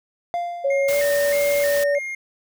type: tone with exponential decay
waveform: triangle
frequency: 696 Hz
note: F5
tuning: 6 cents flat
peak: -18 dBFS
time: 0.34-1.36 s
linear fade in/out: 0 ms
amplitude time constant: 220 ms
type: tone with pitch glide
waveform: sine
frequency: 553 to 572.5 Hz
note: C#5 to D5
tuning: -4 to -44 cents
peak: -17 dBFS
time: 0.64-1.99 s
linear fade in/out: 10 ms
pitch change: +60 cents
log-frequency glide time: 0.88-0.95 s
type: tone with vibrato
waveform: triangle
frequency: 1975.5 Hz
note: B6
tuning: in tune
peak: -25 dBFS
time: 0.7-2.15 s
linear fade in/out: 5 ms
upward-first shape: square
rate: 1.6 Hz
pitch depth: 130 cents each way
type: noise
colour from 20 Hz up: white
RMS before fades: -30 dBFS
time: 0.88-1.84 s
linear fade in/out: 5 ms
effects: none